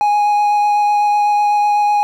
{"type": "tone with vibrato", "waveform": "triangle", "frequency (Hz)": 829, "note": "G#5", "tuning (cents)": -3, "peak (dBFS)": -9, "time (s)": [0.01, 2.03], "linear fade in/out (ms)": 0, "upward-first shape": "sine", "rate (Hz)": 8, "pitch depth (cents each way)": 10, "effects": []}